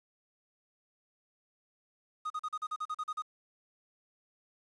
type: tone bursts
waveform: triangle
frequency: 1244.5 Hz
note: D#6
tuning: in tune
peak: -31 dBFS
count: 11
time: 2.25-3.222 s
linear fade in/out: 10 ms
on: 52 ms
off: 40 ms
effects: resampled to 22050 Hz + 10-bit